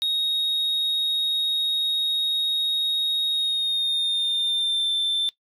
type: tone with pitch glide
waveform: sine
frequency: 3754 to 3554 Hz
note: A#7 to A7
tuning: +11 to +17 cents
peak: -18 dBFS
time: 0.02-5.29 s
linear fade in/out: 0 ms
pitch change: -94 cents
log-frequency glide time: 3.31-4.92 s
effects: noise-tail reverb RT60 0.1 s tail -20 dB re dry + tanh soft clip ceiling -20 dBFS